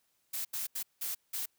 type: noise bursts at uneven times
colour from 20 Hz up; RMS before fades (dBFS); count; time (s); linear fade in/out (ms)
blue; -36; 5; 0.33-0.45 / 0.53-0.67 / 0.75-0.83 / 1.01-1.15 / 1.33-1.46; 10
effects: white hiss -75 dBFS RMS until 1.58 s